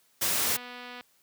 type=noise; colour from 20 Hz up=white; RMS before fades=-27 dBFS; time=0.21-0.57 s; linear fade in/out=10 ms
type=click train; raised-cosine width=0.3 ms; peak=-27 dBFS; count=141; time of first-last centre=0.44-1.009 s; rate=246 Hz
effects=white hiss -66 dBFS RMS until 1.22 s + high-pass 80 Hz 12 dB/octave